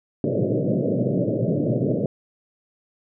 pink band-pass noise, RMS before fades -22 dBFS, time 0.24-2.06 s, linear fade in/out 2 ms, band 110 to 620 Hz, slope 96 dB/octave, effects none

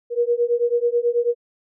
sine beating tone pair, 472.6 / 481.8 Hz, A#4 / B4, +24 / -43 cents, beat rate 9.2 Hz, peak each -20 / -20 dBFS, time 0.1-1.35 s, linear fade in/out 50 ms, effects none

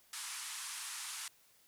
white band-pass noise, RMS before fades -44 dBFS, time 0.13-1.28 s, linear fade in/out 2 ms, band 890 to 11000 Hz, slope 48 dB/octave, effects white hiss -67 dBFS RMS until 1.67 s

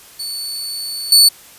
sawtooth tone with level steps, 4467 Hz, C#8, 12 cents sharp, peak -20 / -3 dBFS, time 0.19-1.29 s, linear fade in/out 10 ms, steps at 1.12 s, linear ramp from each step 2 ms, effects white hiss -42 dBFS RMS until 1.58 s + resampled to 32000 Hz

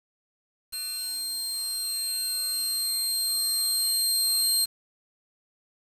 20% pulse tone with level ramp, 4186 Hz, C8, in tune, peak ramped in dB -25 to -15 dBFS, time 0.72-4.66 s, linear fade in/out 20 ms, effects resampled to 32000 Hz + 7-bit

